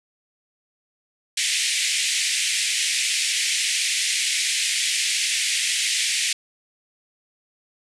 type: band-pass noise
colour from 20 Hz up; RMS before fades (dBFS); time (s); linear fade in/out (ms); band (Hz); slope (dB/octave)
pink; -23; 1.37-6.33; 5; 2000 to 9800; 48
effects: none